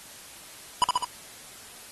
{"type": "tone with echo", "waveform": "square", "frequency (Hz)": 987.8, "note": "B5", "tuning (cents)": 0, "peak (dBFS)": -17, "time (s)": [0.82, 0.84], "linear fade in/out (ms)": 0, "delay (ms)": 68, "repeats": 3, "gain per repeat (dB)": -3, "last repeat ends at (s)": 1.044, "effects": ["white hiss -46 dBFS RMS until 1.91 s", "AAC 32 kbps"]}